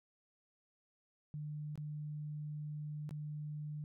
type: tone with dropouts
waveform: sine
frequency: 150 Hz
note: D3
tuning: 37 cents sharp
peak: -40 dBFS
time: 1.34-3.84 s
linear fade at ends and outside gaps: 0 ms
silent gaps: 1.756-1.776 / 3.092-3.109 s
effects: none